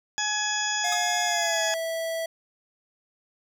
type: harmonic tone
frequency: 842 Hz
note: G#5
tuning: 24 cents sharp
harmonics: 1 / 2 / 3 / 4 / 6 / 7 / 8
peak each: -32 / -29 / -38 / -32 / -34 / -39 / -31 dBFS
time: 0.18-1.74 s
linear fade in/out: 0 ms
type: tone with pitch glide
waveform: square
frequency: 711 to 655.8 Hz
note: F5 to E5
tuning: +31 to -9 cents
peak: -28 dBFS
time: 0.84-2.26 s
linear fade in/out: 5 ms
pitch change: -140 cents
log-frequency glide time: 1.25-1.62 s
type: tone with exponential decay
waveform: 10% pulse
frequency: 1253 Hz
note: D#6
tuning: 12 cents sharp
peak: -19 dBFS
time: 0.92-1 s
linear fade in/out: 5 ms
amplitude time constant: 16 ms
effects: none